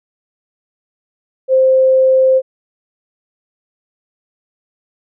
sine tone, 523.3 Hz, C5, in tune, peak -7 dBFS, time 1.48-2.42 s, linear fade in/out 50 ms, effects none

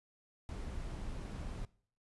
brown noise, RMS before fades -42 dBFS, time 0.49-1.65 s, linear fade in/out 0 ms, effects noise-tail reverb RT60 0.5 s tail -21 dB re dry + resampled to 24000 Hz

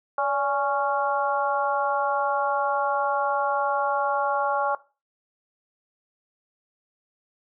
harmonic tone with a mistuned harmonic, 277.2 Hz, C#4, in tune, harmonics 2 / 3 / 4 / 5, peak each -27 / -25 / -27 / -29 dBFS, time 0.18-4.75 s, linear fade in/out 2 ms, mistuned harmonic 2, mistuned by +59 cents, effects noise-tail reverb RT60 0.3 s tail -18 dB re dry

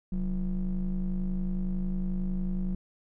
triangle ring-modulated tone, 79.5 Hz, D#2, 38 cents sharp, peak -22 dBFS, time 0.12-2.75 s, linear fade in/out 5 ms, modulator 105 Hz, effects none

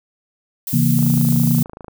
violet noise, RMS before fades -25 dBFS, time 0.67-1.63 s, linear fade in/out 2 ms
sine chord, A# diminished, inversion first, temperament equal with one note detuned, 135.43 / 164.81 / 233.1 Hz, C#3 / E3 / A#3, -40 / 0 / 0 cents, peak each -17 dBFS, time 0.73-1.63 s, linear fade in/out 5 ms
click train, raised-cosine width 1 ms, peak -21 dBFS, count 25, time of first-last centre 0.99-1.882 s, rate 26.9 Hz
effects none

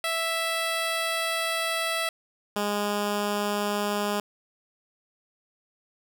10% pulse tone pair in turn, 659.3 / 205.9 Hz, E5 / G#3, 0 / -15 cents, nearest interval octave + minor sixth, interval 2015 cents, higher first, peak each -17 dBFS, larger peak neither, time 0.04-2.09 / 2.56-4.2 s, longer first, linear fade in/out 2 ms, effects none

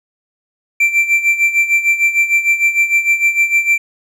triangle tone with tremolo, 2349 Hz, D7, in tune, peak -6 dBFS, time 0.8-3.78 s, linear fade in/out 5 ms, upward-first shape sine, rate 6.6 Hz, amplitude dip 75%, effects none

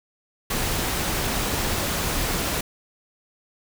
pink noise, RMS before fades -25 dBFS, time 0.5-2.61 s, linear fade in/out 5 ms, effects none

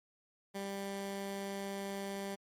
15% pulse tone, 197.4 Hz, G3, 12 cents sharp, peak -32 dBFS, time 0.54-2.36 s, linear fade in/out 20 ms, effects MP3 64 kbps

